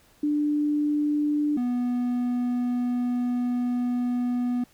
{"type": "tone pair in turn", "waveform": ["sine", "triangle"], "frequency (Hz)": [296, 245.2], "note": ["D4", "B3"], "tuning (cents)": [14, -12], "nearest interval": "minor third", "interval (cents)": 326, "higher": "first", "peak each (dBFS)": -21, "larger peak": "neither", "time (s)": [[0.23, 1.57], [1.57, 4.64]], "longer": "second", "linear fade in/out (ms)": 5, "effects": ["pink hiss -59 dBFS RMS until 4.73 s"]}